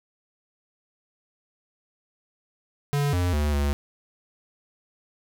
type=tone with pitch steps; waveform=square; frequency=143.5 / 89.1 / 74.1 / 71.5 Hz; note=D3 / F2 / D2 / D2; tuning=-40 / +35 / +16 / -46 cents; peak=-22 dBFS; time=2.93-3.73 s; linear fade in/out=0 ms; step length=200 ms; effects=none